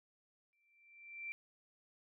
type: tone with exponential growth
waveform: sine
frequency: 2349 Hz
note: D7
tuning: in tune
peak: -39 dBFS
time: 0.53-1.32 s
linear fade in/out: 0 ms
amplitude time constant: 170 ms
effects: none